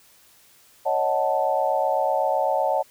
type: chord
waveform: sine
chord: D# half-diminished seventh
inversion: third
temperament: equal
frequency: 554.4 / 622.3 / 740 / 880 Hz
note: C#5 / D#5 / F#5 / A5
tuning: 0 / 0 / 0 / 0 cents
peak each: -25 dBFS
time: 0.85-2.83 s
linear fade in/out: 20 ms
effects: white hiss -55 dBFS RMS until 2.9 s